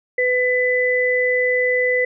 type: tone pair together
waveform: sine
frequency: 500 / 2000 Hz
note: B4 / B6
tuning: +21 / +21 cents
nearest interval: 2 octaves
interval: 2400 cents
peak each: -18 dBFS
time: 0.18-2.05 s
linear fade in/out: 5 ms
effects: none